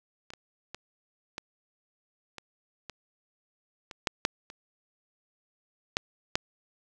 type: clicks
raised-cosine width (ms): 0.2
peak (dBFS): -25 / -26 / -21 / -18 / -23 / -22 / -24 / -8 / -6 / -27 / -8 / -7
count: 12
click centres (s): 0.304 / 0.336 / 0.746 / 1.381 / 2.383 / 2.897 / 3.912 / 4.072 / 4.251 / 4.501 / 5.969 / 6.355
effects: none